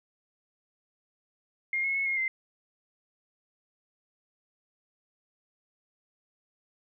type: tone with pitch steps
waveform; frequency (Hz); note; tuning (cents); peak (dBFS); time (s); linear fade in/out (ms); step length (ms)
sine; 2127 / 2176 / 2192 / 2148 / 2078; C7 / C#7 / C#7 / C7 / C7; +28 / -33 / -20 / +45 / -12; -26; 1.73-2.28; 2; 110
effects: none